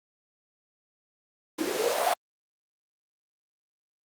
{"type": "noise with band-pass filter sweep", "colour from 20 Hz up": "blue", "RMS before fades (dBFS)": -27, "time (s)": [1.58, 2.14], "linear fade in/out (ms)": 10, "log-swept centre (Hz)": [300, 780], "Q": 8.5, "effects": ["Opus 48 kbps"]}